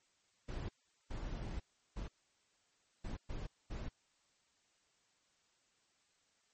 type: noise bursts at uneven times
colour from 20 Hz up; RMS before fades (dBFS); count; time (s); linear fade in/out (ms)
brown; -42; 6; 0.48-0.69 / 1.1-1.6 / 1.96-2.08 / 3.04-3.17 / 3.29-3.47 / 3.7-3.89; 10
effects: white hiss -75 dBFS RMS until 6.53 s + MP3 32 kbps